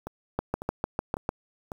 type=two click trains; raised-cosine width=1 ms; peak=-21 / -12 dBFS; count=4 / 7; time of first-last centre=0.07-1.718 / 0.39-1.291 s; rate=1.82 / 6.66 Hz; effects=7-bit